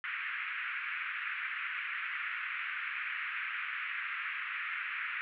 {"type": "band-pass noise", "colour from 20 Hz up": "white", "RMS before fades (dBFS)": -38, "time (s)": [0.04, 5.21], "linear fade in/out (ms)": 0, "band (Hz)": [1300, 2500], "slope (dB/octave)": 48, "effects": []}